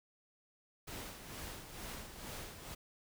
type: noise with tremolo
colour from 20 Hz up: pink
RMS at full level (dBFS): -45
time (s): 0.87-2.75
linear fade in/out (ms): 10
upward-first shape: sine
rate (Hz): 2.2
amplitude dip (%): 55
effects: none